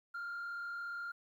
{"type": "tone with frequency modulation", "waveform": "sine", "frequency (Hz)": 1396.9, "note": "F6", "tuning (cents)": 0, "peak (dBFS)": -37, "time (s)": [0.14, 1.12], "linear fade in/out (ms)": 10, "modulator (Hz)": 37, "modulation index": 0.53, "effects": ["tanh soft clip ceiling -38 dBFS", "12-bit"]}